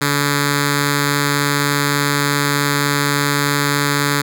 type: tone with notch filter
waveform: 5% pulse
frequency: 143.4 Hz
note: D3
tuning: 41 cents flat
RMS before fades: -17 dBFS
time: 0.01-4.22 s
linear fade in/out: 10 ms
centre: 680 Hz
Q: 0.79
effects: none